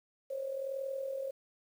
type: tone with amplitude modulation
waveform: sine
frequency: 540 Hz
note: C#5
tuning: 45 cents flat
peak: -32 dBFS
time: 0.3-1.31 s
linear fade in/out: 10 ms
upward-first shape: sine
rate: 41.2 Hz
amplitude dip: 60%
effects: 10-bit